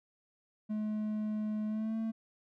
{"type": "tone with pitch glide", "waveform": "triangle", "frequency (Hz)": [213.6, 223.2], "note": ["G#3", "A3"], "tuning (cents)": [49, 25], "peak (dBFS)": -30, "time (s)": [0.69, 2.12], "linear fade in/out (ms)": 20, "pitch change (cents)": 76, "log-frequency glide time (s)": [1.67, 1.97], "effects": []}